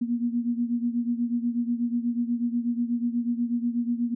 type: beating tone pair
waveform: sine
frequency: 236.1 / 244.3 Hz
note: A#3 / B3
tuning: +22 / -19 cents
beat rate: 8.2 Hz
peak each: -25 / -29 dBFS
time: 0.01-4.15 s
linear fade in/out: 10 ms
effects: none